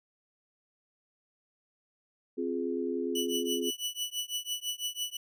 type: chord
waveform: sine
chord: F minor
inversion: second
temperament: just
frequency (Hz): 261.9 / 349.2 / 419.1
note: C4 / F4 / Ab4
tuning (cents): +2 / 0 / +16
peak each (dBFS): -34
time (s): 2.37-3.71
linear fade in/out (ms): 20
type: tone with tremolo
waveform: sawtooth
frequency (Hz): 2960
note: F#7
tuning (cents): 0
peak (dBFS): -26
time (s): 3.15-5.17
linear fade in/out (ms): 5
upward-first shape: triangle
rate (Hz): 6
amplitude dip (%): 100
effects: none